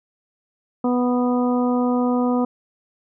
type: harmonic tone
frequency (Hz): 246.9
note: B3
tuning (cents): 0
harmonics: 1 / 2 / 3 / 4 / 5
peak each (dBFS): -18 / -24 / -28 / -30 / -32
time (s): 0.84-2.45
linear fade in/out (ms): 5
effects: none